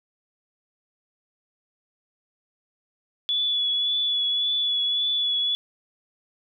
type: tone with vibrato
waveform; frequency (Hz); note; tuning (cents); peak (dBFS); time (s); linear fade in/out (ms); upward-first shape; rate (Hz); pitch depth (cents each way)
sine; 3422; A7; -49; -21; 3.29-5.55; 0; triangle; 1.8; 25
effects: none